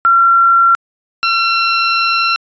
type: tone pair in turn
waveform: sine / 20% pulse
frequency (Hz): 1366 / 1358.8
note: F6 / F6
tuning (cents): -39 / -48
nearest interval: unison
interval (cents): 9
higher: first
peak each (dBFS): -6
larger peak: neither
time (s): 0.05-0.75 / 1.23-2.36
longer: second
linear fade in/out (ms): 0
effects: resampled to 16000 Hz